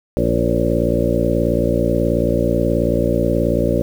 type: harmonic tone with a mistuned harmonic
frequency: 58.5 Hz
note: A#1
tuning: 7 cents sharp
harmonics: 1 / 2 / 3 / 4 / 5 / 6 / 8 / 9 / 10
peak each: -23 / -23 / -23 / -23 / -23 / -23 / -23 / -23 / -23 dBFS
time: 0.17-3.82 s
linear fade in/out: 0 ms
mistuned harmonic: 10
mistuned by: -28 cents
effects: 7-bit